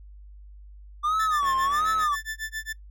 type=tone with vibrato; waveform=triangle; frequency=1174 Hz; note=D6; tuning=1 cent flat; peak=-20 dBFS; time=1.03-2.16 s; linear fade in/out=20 ms; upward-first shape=sine; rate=1.4 Hz; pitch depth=180 cents each way
type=tone with tremolo; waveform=40% pulse; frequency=1760 Hz; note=A6; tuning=in tune; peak=-28 dBFS; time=1.19-2.73 s; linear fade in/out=10 ms; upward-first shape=sine; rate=7.4 Hz; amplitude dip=100%
type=click train; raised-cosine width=0.5 ms; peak=-27 dBFS; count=54; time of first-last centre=1.43-2.034 s; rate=87.8 Hz
effects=noise-tail reverb RT60 0.1 s tail -20 dB re dry + added 50 Hz sine -43 dBFS peak until 2.9 s